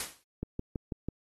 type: noise with exponential decay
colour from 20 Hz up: white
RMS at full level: -32 dBFS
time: 0-0.23 s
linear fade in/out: 1 ms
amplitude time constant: 50 ms
type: click train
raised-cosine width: 3 ms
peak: -21 dBFS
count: 5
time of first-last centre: 0.43-1.086 s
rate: 6.1 Hz
effects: AAC 32 kbps